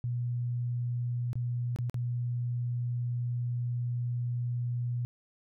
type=tone with dropouts; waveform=sine; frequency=121.3 Hz; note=B2; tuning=31 cents flat; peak=-29 dBFS; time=0.04-5.05 s; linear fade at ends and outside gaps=0 ms; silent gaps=1.331-1.355 / 1.761-1.787 / 1.897-1.943 s; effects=none